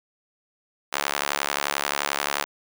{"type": "tone with high-pass filter", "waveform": "sawtooth", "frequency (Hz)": 71.4, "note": "D2", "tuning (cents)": -48, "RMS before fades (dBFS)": -27, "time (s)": [0.92, 2.45], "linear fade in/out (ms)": 20, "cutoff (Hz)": 950, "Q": 0.8, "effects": []}